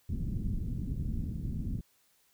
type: low-pass noise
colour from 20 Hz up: pink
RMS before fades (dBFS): -34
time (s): 0.09-1.81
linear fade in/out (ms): 5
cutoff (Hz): 230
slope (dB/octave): 24
effects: white hiss -69 dBFS RMS until 2.33 s